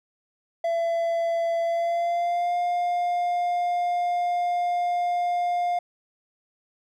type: tone with pitch glide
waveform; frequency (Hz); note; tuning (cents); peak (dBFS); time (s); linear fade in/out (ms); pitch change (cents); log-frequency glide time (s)
triangle; 672 to 705.8; E5 to F5; +33 to +18; -20; 0.64-5.79; 5; +85; 1.62-2.56
effects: none